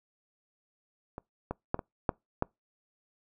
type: clicks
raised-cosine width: 1 ms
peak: -25 / -19 / -13 / -22 / -11 / -13 dBFS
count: 6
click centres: 1.181 / 1.51 / 1.744 / 1.792 / 2.092 / 2.424 s
effects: noise-tail reverb RT60 0.2 s tail -26 dB re dry